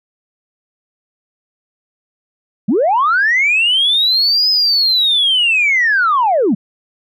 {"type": "linear two-way sweep", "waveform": "sine", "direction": "up then down", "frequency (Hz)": [171.4, 5100, 171.4], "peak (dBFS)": -9, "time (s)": [2.68, 6.55], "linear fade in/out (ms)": 10, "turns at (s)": 4.5, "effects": ["tanh soft clip ceiling -6 dBFS"]}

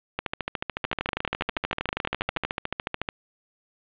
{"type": "two click trains", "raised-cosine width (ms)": 0.3, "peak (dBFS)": [-10, -9], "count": [41, 21], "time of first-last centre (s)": [[0.19, 3.089], [0.85, 2.45]], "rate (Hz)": [13.8, 12.5], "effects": ["resampled to 8000 Hz", "7-bit"]}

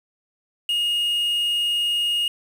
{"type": "tone with quantisation", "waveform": "triangle", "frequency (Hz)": 2860, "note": "F7", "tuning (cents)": 41, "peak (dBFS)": -18, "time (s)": [0.69, 2.28], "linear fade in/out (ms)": 2, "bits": 7, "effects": []}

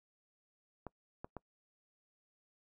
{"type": "clicks", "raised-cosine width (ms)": 1, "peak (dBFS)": -29, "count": 3, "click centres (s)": [0.867, 1.245, 1.367], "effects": ["noise-tail reverb RT60 0.1 s tail -25 dB re dry"]}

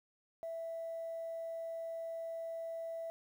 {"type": "tone", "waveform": "sine", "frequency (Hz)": 660, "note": "E5", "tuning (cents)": 2, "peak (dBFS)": -38, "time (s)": [0.43, 3.1], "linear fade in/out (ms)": 0, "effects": ["tanh soft clip ceiling -35 dBFS", "11-bit"]}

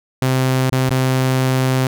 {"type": "tone with dropouts", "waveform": "sawtooth", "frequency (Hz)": 130.2, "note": "C3", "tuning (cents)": -8, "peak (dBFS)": -10, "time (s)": [0.22, 1.87], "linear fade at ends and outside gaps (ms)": 2, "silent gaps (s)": [[0.699, 0.723], [0.893, 0.907]], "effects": []}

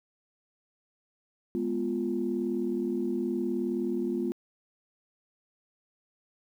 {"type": "chord", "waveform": "sine", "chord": "F diminished", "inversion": "first", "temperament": "equal", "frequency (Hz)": [207.7, 246.9, 349.2], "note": ["Ab3", "Cb4", "F4"], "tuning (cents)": [0, 0, 0], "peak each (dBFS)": [-33, -31, -30], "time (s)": [1.55, 4.32], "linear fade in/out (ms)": 0, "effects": ["tanh soft clip ceiling -18 dBFS", "10-bit"]}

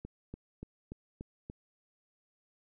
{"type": "click train", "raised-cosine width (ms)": 3, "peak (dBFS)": -29, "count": 6, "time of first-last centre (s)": [0.05, 1.499], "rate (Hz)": 3.45, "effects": []}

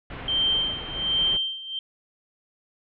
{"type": "low-pass noise", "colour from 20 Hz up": "pink", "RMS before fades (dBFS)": -37, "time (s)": [0.1, 1.37], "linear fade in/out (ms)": 5, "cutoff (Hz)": 3300, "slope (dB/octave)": 48}
{"type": "tone with tremolo", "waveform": "sine", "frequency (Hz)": 3140, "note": "G7", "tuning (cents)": 2, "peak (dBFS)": -19, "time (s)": [0.28, 1.79], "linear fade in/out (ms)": 2, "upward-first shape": "sine", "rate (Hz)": 1.3, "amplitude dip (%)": 85}
{"type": "clicks", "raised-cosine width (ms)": 2, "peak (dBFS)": -26, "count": 2, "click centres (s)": [1.339, 1.35]}
{"effects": []}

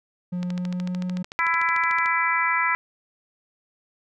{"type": "tone with pitch glide", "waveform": "triangle", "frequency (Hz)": [178.6, 181.41], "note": ["F3", "F#3"], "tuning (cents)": [39, -34], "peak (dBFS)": -23, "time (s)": [0.32, 1.23], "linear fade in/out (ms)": 10, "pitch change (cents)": 27, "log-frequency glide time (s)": [0.44, 1.04]}
{"type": "click train", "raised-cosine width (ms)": 0.2, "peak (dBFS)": -19, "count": 23, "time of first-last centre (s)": [0.43, 2.06], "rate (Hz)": 13.5}
{"type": "harmonic tone", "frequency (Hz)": 333, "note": "E4", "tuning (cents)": 18, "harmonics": [3, 4, 5, 6, 7], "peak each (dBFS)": [-25, -26, -29, -24, -28], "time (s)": [1.39, 2.75], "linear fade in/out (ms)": 0}
{"effects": []}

